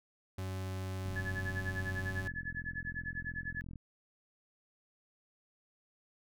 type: tone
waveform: 40% pulse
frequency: 94.2 Hz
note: F#2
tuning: 32 cents sharp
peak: -36 dBFS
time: 0.38-2.28 s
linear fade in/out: 5 ms
type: click train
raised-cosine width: 5 ms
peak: -34 dBFS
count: 117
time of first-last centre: 1.06-3.758 s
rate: 43 Hz
type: tone with tremolo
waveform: sine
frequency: 1714 Hz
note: A6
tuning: 46 cents flat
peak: -35 dBFS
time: 1.16-3.61 s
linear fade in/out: 0 ms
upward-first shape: sine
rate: 10 Hz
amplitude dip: 100%
effects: none